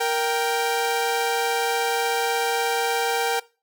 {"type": "tone pair together", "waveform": "sawtooth", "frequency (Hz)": [467.1, 784], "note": ["A#4", "G5"], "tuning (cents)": [3, 0], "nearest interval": "major sixth", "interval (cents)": 897, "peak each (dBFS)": -20, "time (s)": [0, 3.4], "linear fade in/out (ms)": 10, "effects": ["noise-tail reverb RT60 0.3 s tail -20 dB re dry"]}